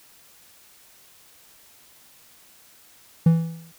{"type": "tone with exponential decay", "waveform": "triangle", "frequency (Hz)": 164.81, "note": "E3", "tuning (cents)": 0, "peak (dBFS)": -8, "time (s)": [3.26, 3.72], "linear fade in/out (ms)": 5, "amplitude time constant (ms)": 98, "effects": ["white hiss -53 dBFS RMS until 3.78 s"]}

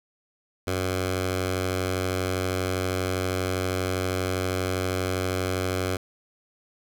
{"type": "tone with notch filter", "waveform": "10% pulse", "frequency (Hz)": 92.5, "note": "F#2", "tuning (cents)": 0, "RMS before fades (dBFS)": -27, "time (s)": [0.67, 5.97], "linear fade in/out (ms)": 5, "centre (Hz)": 210, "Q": 1.5, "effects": []}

